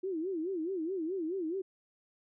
sine tone with vibrato, 349.2 Hz, F4, in tune, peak -32 dBFS, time 0.03-1.62 s, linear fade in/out 10 ms, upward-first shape sine, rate 4.7 Hz, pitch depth 200 cents each way, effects none

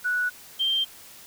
sine tone pair in turn, 1474 / 3159 Hz, F#6 / G7, -7 / +13 cents, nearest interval octave + minor second, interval 1320 cents, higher second, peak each -22 / -21 dBFS, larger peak second, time 0.04-0.3 / 0.59-0.85 s, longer neither, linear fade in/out 20 ms, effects white hiss -47 dBFS RMS until 1.26 s

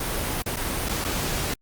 pink noise with dropouts, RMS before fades -27 dBFS, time 0-1.54 s, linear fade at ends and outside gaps 5 ms, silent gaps 0.423-0.46 / 0.561-0.567 / 0.888-0.892 / 1.043-1.047 s, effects Opus 32 kbps

